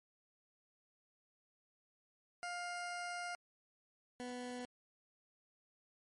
20% pulse tone pair in turn, 705 / 247.4 Hz, F5 / B3, +16 / +3 cents, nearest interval octave + tritone, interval 1813 cents, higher first, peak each -36 / -38 dBFS, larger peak first, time 2.43-3.35 / 4.2-4.65 s, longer first, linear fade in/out 0 ms, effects MP3 48 kbps

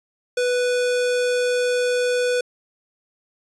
square tone, 493.9 Hz, B4, in tune, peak -19 dBFS, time 0.37-2.41 s, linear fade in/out 5 ms, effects resampled to 22050 Hz

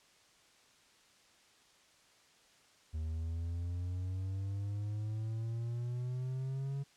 triangle exponential sweep, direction up, 77.78 to 140 Hz, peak -33 dBFS, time 2.93-6.84 s, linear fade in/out 20 ms, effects white hiss -65 dBFS RMS until 6.96 s + low-pass 7000 Hz 12 dB/octave

